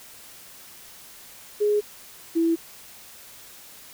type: tone pair in turn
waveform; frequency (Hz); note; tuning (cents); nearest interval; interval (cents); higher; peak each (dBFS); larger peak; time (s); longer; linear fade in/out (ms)
sine; 416.9 / 330.9; G#4 / E4; +7 / +7; major third; 400; first; -18 / -18; neither; 1.6-1.81 / 2.35-2.56; neither; 20
effects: white hiss -46 dBFS RMS until 3.93 s